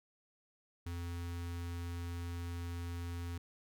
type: tone with notch filter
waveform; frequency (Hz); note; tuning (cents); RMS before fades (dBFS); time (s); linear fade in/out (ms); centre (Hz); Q
square; 86.1; F2; -24; -41; 0.86-3.38; 5; 610; 1.6
effects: none